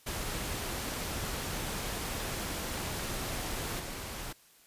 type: noise with level steps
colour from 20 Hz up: pink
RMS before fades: -36 / -40 dBFS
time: 0.06-4.33 s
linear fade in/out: 10 ms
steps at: 3.79 s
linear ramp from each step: 10 ms
effects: white hiss -61 dBFS RMS until 4.66 s + resampled to 32000 Hz